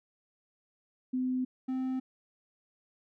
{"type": "tone pair in turn", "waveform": ["sine", "triangle"], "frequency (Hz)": [255.3, 259.5], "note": ["C4", "C4"], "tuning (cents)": [-42, -14], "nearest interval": "unison", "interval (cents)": 28, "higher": "second", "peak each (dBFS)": -28, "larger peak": "neither", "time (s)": [[1.13, 1.45], [1.68, 2]], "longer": "neither", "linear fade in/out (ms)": 10, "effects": []}